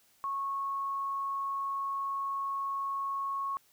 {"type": "tone", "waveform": "sine", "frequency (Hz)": 1100, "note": "C#6", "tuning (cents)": -14, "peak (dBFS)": -31, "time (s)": [0.24, 3.57], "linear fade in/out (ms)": 0, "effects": ["white hiss -66 dBFS RMS until 3.72 s"]}